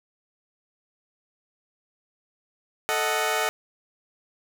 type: chord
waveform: 15% pulse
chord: D# diminished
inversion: second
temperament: equal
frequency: 440 / 622.3 / 740 Hz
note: A4 / D#5 / F#5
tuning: 0 / 0 / 0 cents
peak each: -21 dBFS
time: 2.89-3.49 s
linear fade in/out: 0 ms
effects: none